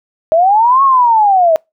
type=linear two-way sweep; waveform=sine; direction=up then down; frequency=622.3 to 1108.7 to 622.3 Hz; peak=-6 dBFS; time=0.32-1.56 s; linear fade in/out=0 ms; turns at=0.83 s; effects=noise-tail reverb RT60 0.2 s tail -26 dB re dry